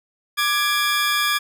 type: tone pair together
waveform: 20% pulse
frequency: 1184 / 1671.1 Hz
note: D6 / G#6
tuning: +14 / +10 cents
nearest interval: tritone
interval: 596 cents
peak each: -16 dBFS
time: 0.37-1.39 s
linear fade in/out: 20 ms
effects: none